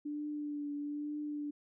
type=tone with vibrato; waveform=sine; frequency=293.7 Hz; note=D4; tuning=in tune; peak=-36 dBFS; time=0.05-1.51 s; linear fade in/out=10 ms; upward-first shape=triangle; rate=1.1 Hz; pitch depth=28 cents each way; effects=none